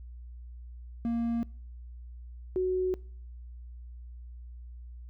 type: tone pair in turn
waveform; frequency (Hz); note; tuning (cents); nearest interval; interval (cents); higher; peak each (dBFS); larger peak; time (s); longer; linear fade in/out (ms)
triangle / sine; 233.1 / 370; A#3 / F#4; 0 / 0; minor sixth; 800; second; -25; neither; 1.05-1.43 / 2.56-2.94; neither; 0
effects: noise-tail reverb RT60 0.5 s tail -24 dB re dry + added 60 Hz sine -42 dBFS peak until 5.09 s